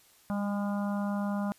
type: harmonic tone with a mistuned harmonic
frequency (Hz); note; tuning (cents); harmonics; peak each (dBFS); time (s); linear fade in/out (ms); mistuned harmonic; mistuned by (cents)
203.5; G#3; -35; 1 / 3 / 4 / 5 / 6 / 7; -29 / -39 / -41 / -43 / -45 / -46; 0.3-1.52; 0; 1; -18
effects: white hiss -61 dBFS RMS until 1.58 s + resampled to 32000 Hz